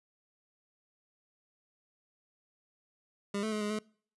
25% pulse tone with pitch steps, 201.5 / 218.2 / 212.8 / 208.3 / 214.1 Hz, G3 / A3 / G#3 / G#3 / A3, +48 / -14 / +42 / +5 / -47 cents, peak -28 dBFS, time 3.34-3.79 s, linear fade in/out 5 ms, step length 90 ms, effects noise-tail reverb RT60 0.5 s tail -25 dB re dry + resampled to 24000 Hz

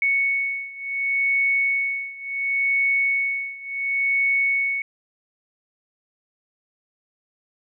sine beating tone pair, 2217 / 2217.7 Hz, C#7 / C#7, 0 / 0 cents, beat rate 0.7 Hz, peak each -22 / -24 dBFS, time 0.02-4.82 s, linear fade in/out 2 ms, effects none

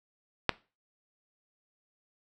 click, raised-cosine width 0.3 ms, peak -6 dBFS, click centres 0.493 s, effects noise-tail reverb RT60 0.3 s tail -20 dB re dry

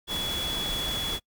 sine tone in noise, 3383 Hz, G#7, 31 cents sharp, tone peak -29 dBFS, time 0.07-1.2 s, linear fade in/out 50 ms, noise pink, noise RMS -34 dBFS, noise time 0.07-1.2 s, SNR +2 dB, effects noise-tail reverb RT60 0.1 s tail -24 dB re dry

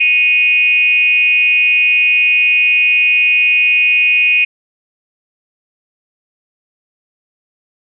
sine tone with frequency modulation, 2492 Hz, D#7, 2 cents sharp, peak -8 dBFS, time 0-4.45 s, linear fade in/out 10 ms, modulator 304 Hz, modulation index 0.53, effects none

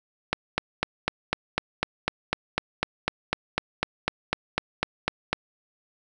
click train, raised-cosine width 0.3 ms, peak -6 dBFS, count 21, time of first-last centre 0.33-5.33 s, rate 4 Hz, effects none

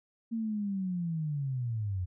sine linear sweep, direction down, 231.1 to 87.31 Hz, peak -30 dBFS, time 0.31-2.06 s, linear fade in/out 20 ms, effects none

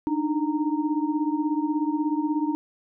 sine tone cluster, 295.9 / 312.4 / 926 Hz, D4 / D#4 / A#5, +13 / +7 / -12 cents, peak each -25 / -26 / -32 dBFS, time 0.07-2.55 s, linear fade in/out 0 ms, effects none

